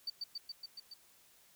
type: tone with echo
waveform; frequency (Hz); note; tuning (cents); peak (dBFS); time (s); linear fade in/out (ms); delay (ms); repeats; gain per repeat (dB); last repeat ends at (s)
sine; 4600; D8; -37; -34; 0.07-0.1; 5; 140; 6; -2; 0.94
effects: tanh soft clip ceiling -32 dBFS + white hiss -65 dBFS RMS until 1.55 s